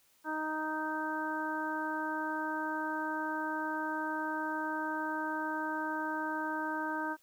harmonic tone, 311.1 Hz, D#4, in tune, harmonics 1 / 2 / 3 / 4 / 5, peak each -38 / -43 / -37 / -43 / -38 dBFS, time 0.24-7.17 s, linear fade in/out 50 ms, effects white hiss -68 dBFS RMS until 7.22 s

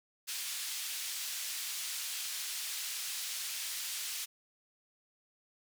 pink band-pass noise, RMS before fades -39 dBFS, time 0.27-4.26 s, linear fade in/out 20 ms, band 3100 to 16000 Hz, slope 12 dB/octave, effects none

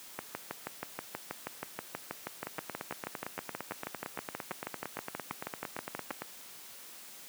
two click trains, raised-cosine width 0.5 ms, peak -21 / -20 dBFS, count 34 / 38, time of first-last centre 2.47-6.22 / 0.19-6.11 s, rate 8.8 / 6.25 Hz, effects white hiss -50 dBFS RMS until 7.28 s + high-pass 150 Hz 12 dB/octave

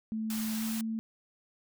sine tone with pitch glide, 219.7 to 222.9 Hz, A3 to A3, -2 to +23 cents, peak -31 dBFS, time 0.12-0.99 s, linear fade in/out 0 ms, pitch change +25 cents, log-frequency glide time 0.58-0.64 s
white band-stop noise, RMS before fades -40 dBFS, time 0.3-0.81 s, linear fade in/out 2 ms, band 220 to 620 Hz, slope 48 dB/octave
effects none

